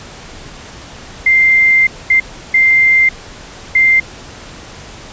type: tone bursts at uneven times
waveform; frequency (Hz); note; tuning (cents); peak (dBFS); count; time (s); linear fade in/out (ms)
sine; 2093; C7; 0; -6; 4; 1.26-1.87 / 2.1-2.2 / 2.54-3.09 / 3.75-4; 5
effects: pink hiss -33 dBFS RMS until 5.12 s + resampled to 16000 Hz